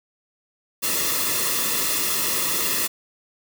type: noise with comb filter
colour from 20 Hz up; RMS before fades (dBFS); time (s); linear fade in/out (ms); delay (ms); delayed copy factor
white; -23; 0.82-2.88; 20; 1.3; -0.75
effects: none